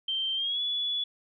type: tone with pitch glide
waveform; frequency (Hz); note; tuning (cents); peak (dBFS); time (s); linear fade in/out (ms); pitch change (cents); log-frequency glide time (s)
sine; 3136 to 3420; G7 to A7; 0 to -50; -27; 0.08-1.04; 5; +150; 0.35-0.61
effects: none